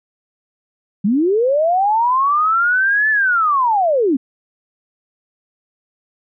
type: linear two-way sweep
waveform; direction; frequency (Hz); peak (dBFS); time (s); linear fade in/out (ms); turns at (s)
sine; up then down; 184.2 to 1760 to 242.3; -12; 1.04-4.17; 10; 3.1
effects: none